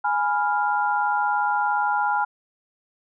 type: chord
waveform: sine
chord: F diminished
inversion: first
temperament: equal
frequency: 830.6 / 987.8 / 1396.9 Hz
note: Ab5 / Cb6 / F6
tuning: 0 / 0 / 0 cents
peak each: -22 / -26 / -25 dBFS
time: 0.04-2.25 s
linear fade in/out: 10 ms
effects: none